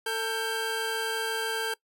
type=tone pair together; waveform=25% pulse; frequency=447.9 / 1581.5 Hz; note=A4 / G6; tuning=+31 / +15 cents; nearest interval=octave + minor seventh; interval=2184 cents; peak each=-27 dBFS; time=0.06-1.74 s; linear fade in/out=5 ms; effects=noise-tail reverb RT60 0.1 s tail -21 dB re dry